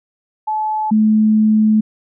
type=tone pair in turn; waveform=sine; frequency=862 / 215.9 Hz; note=A5 / A3; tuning=-36 / -33 cents; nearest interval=2 octaves; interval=2397 cents; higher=first; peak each=-16 / -9 dBFS; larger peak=second; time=0.47-0.91 / 0.91-1.81 s; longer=second; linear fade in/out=10 ms; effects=none